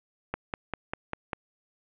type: click train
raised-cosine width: 0.5 ms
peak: -15 dBFS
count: 6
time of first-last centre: 0.34-1.332 s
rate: 5.04 Hz
effects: resampled to 8000 Hz + 7-bit